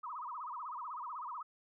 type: tone with vibrato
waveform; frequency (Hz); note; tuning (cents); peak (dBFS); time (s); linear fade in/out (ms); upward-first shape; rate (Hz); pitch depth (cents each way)
sine; 1100; C#6; -14; -40; 0.03-1.43; 10; sine; 16; 270
effects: none